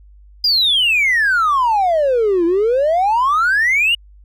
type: exponential two-way sweep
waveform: triangle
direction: down then up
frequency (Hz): 4978 to 329.6 to 2933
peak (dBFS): -9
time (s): 0.44-3.95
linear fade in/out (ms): 5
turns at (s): 2.45
effects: tanh soft clip ceiling -8 dBFS + added 50 Hz sine -41 dBFS peak until 4.24 s